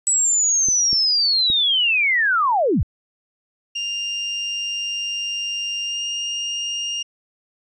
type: linear sweep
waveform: sine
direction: down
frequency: 7910 to 42.54 Hz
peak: -15 dBFS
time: 0.07-2.83 s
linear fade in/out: 0 ms
type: clicks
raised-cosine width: 3 ms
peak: -19 dBFS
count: 3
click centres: 0.686 / 0.93 / 1.501 s
type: tone with pitch glide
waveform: 35% pulse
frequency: 2800 to 2823 Hz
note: F7 to F7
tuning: +4 to +18 cents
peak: -21 dBFS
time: 3.75-7.03 s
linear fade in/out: 10 ms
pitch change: +14 cents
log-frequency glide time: 5.84-6.05 s
effects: resampled to 22050 Hz